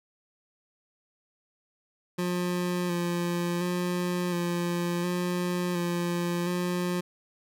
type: tone with vibrato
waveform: 25% pulse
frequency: 175.9 Hz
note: F3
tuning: 13 cents sharp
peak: -23 dBFS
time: 2.18-7.01 s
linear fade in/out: 10 ms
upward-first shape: square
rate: 0.7 Hz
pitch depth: 21 cents each way
effects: none